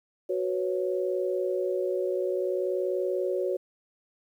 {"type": "chord", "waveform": "sine", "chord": "F# suspended fourth", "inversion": "none", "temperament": "equal", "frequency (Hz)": [370, 493.9, 554.4], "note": ["F#4", "B4", "C#5"], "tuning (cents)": [0, 0, 0], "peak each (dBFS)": [-28, -33, -30], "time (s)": [0.29, 3.57], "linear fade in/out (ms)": 10, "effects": ["10-bit"]}